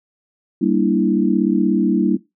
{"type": "chord", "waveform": "sine", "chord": "E half-diminished seventh", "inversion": "first", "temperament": "equal", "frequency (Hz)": [196, 233.1, 293.7, 329.6], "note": ["G3", "Bb3", "D4", "E4"], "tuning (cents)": [0, 0, 0, 0], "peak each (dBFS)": -19, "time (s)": [0.61, 2.17], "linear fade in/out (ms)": 10, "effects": ["noise-tail reverb RT60 0.2 s tail -19 dB re dry"]}